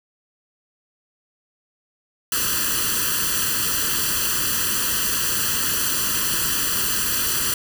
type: noise with comb filter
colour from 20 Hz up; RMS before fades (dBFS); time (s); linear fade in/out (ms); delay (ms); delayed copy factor
white; -22; 2.32-7.54; 2; 0.67; +1
effects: none